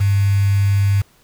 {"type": "tone with quantisation", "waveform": "sine", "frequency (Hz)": 99.5, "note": "G2", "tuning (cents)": 26, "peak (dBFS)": -12, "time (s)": [0, 1.02], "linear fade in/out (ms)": 10, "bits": 5, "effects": ["pink hiss -54 dBFS RMS until 1.23 s"]}